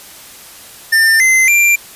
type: tone with pitch steps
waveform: square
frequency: 1796 / 2063 / 2370 Hz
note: A6 / C7 / D7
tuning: +35 / -25 / +15 cents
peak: -8 dBFS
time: 0.92-1.76 s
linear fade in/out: 10 ms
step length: 280 ms
effects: white hiss -36 dBFS RMS until 1.95 s + resampled to 32000 Hz